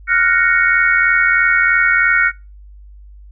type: chord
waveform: sine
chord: Gb major seventh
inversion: third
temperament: equal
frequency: 1396.9 / 1480 / 1864.7 / 2217 Hz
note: F6 / Gb6 / Bb6 / Db7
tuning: 0 / 0 / 0 / 0 cents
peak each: -16 dBFS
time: 0.07-2.32 s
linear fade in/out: 50 ms
effects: noise-tail reverb RT60 0.3 s tail -26 dB re dry + added 50 Hz sine -36 dBFS peak until 3.31 s